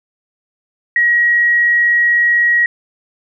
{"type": "tone", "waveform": "sine", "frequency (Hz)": 1902, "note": "A#6", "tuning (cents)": 34, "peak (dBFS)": -9, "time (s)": [0.96, 2.66], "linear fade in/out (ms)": 2, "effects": []}